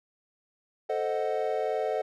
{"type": "chord", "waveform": "triangle", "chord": "A diminished seventh", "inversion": "none", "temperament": "equal", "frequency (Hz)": [440, 523.3, 622.3, 740], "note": ["A4", "C5", "Eb5", "Gb5"], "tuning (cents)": [0, 0, 0, 0], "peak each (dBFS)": [-29, -31, -30, -31], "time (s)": [0.89, 2.02], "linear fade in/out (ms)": 10, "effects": []}